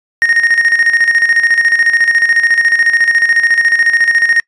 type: tone with tremolo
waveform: triangle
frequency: 1857 Hz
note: A#6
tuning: 7 cents flat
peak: -4 dBFS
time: 0.22-4.4 s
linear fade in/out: 0 ms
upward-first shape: square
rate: 14 Hz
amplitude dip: 60%
effects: noise-tail reverb RT60 0.1 s tail -26 dB re dry + resampled to 22050 Hz